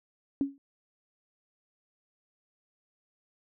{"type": "tone with exponential decay", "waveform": "sine", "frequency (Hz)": 277.2, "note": "C#4", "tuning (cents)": 0, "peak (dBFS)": -21, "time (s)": [0.41, 0.58], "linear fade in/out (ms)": 1, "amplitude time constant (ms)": 36, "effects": []}